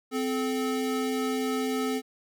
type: tone pair together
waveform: square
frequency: 258.8 / 432.5 Hz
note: C4 / A4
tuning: -19 / -30 cents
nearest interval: major sixth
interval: 889 cents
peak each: -29 / -31 dBFS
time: 0.11-2.02 s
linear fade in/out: 50 ms
effects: none